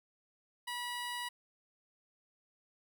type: tone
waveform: 15% pulse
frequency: 971 Hz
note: B5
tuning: 30 cents flat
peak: -31 dBFS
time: 0.67-1.29 s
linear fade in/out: 10 ms
effects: none